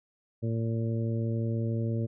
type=harmonic tone; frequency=113.9 Hz; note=A#2; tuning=40 cents flat; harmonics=1 / 2 / 3 / 4 / 5; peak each=-28 / -34 / -38 / -40 / -42 dBFS; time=0.42-2.07 s; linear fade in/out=20 ms; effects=none